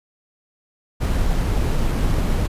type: noise with sample-and-hold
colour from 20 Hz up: brown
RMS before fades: -19 dBFS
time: 1-2.48 s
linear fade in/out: 20 ms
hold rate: 11025 Hz
effects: resampled to 32000 Hz